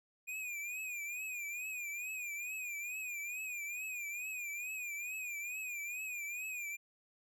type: tone with vibrato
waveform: square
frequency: 2445 Hz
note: D#7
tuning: 31 cents flat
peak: -40 dBFS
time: 0.27-6.77 s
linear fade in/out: 20 ms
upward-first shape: triangle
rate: 2.3 Hz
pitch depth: 110 cents each way
effects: none